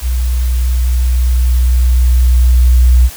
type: tone with level ramp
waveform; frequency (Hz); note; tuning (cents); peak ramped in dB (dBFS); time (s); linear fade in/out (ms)
sine; 61.74; B1; 0; -11 to -3; 0.01-3.1; 50
effects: white hiss -31 dBFS RMS until 3.16 s